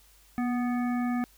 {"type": "harmonic tone with a mistuned harmonic", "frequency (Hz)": 246.9, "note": "B3", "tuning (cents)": 0, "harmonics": [1, 3, 5, 7, 9], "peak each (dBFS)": [-26, -36, -40, -43, -45], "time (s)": [0.38, 1.24], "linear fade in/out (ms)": 0, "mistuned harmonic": 1, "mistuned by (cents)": -30, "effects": ["added 50 Hz sine -60 dBFS peak until 1.37 s", "white hiss -60 dBFS RMS until 1.37 s"]}